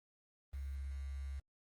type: tone with quantisation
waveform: sine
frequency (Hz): 68.4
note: C#2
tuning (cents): -23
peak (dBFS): -40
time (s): 0.53-1.4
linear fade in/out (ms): 10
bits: 10
effects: Opus 24 kbps